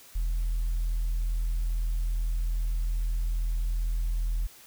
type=tone; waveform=sine; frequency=41.2 Hz; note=E1; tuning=in tune; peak=-23 dBFS; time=0.15-4.47 s; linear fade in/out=10 ms; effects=tanh soft clip ceiling -23 dBFS + white hiss -52 dBFS RMS until 4.66 s